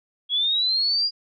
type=linear sweep; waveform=sine; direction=up; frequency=3307 to 4872 Hz; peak=-19 dBFS; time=0.29-1.11 s; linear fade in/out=50 ms; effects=none